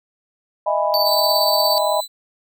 sine chord, E major seventh, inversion third, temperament just, 618.1 / 659.3 / 824.1 / 988.9 Hz, D#5 / E5 / G#5 / B5, -12 / 0 / -14 / +2 cents, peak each -20 / -23 / -23 / -22 dBFS, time 0.66-2.01 s, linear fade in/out 10 ms
square tone with tremolo, 4549 Hz, C#8, 44 cents sharp, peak -17 dBFS, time 0.94-1.78 s, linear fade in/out 0 ms, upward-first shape sine, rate 17 Hz, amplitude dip 45%
sawtooth tone, 4000 Hz, B7, 21 cents sharp, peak -23 dBFS, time 1.04-2.08 s, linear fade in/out 50 ms
effects none

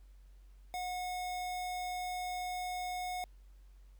square tone, 727 Hz, F#5, 31 cents flat, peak -37 dBFS, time 0.74-3.24 s, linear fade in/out 0 ms, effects added 47 Hz sine -54 dBFS peak until 3.99 s + pink hiss -74 dBFS RMS until 3.99 s

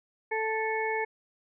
harmonic tone, 440 Hz, A4, in tune, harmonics 1 / 2 / 4 / 5, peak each -31 / -32 / -35 / -34 dBFS, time 0.31-1.05 s, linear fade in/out 10 ms, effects none

